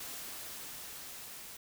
white noise with level ramp, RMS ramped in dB -43 to -48 dBFS, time 0-1.57 s, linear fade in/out 5 ms, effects none

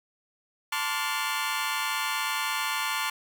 20% pulse tone cluster, 883 / 1041 / 1150 / 1420 Hz, A5 / C6 / D6 / F6, +6 / -9 / -37 / +28 cents, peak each -28 dBFS, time 0.72-3.1 s, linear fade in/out 5 ms, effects none

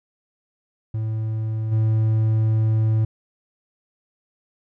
triangle tone with level steps, 110 Hz, A2, in tune, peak -20 / -14 dBFS, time 0.94-3.05 s, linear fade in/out 5 ms, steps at 1.71 s, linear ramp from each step 20 ms, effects none

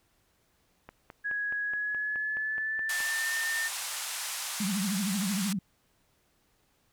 click train, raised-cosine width 0.5 ms, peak -29 dBFS, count 11, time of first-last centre 0.89-3.004 s, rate 4.73 Hz
sine tone with pitch glide, 1666 to 1806.3 Hz, G#6 to A6, +5 to +45 cents, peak -29 dBFS, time 1.24-3.69 s, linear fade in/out 20 ms, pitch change +140 cents, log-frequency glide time 1.63-3.33 s
white band-pass noise, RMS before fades -36 dBFS, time 2.89-5.53 s, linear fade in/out 5 ms, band 720 to 11000 Hz, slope 24 dB/octave
sine tone with vibrato, 196.1 Hz, G3, 1 cent sharp, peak -28 dBFS, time 4.6-5.59 s, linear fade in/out 5 ms, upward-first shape triangle, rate 13 Hz, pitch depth 190 cents each way
effects pink hiss -70 dBFS RMS until 6.92 s

